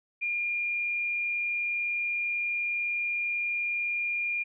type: tone with frequency modulation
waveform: sine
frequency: 2412 Hz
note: D7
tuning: 46 cents sharp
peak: -27 dBFS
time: 0.21-4.44 s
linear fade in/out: 20 ms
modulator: 111 Hz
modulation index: 0.22
effects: none